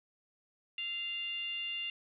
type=tone with frequency modulation; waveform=sine; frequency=2794 Hz; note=F7; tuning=in tune; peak=-35 dBFS; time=0.78-1.9 s; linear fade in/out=2 ms; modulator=719 Hz; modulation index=0.56; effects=none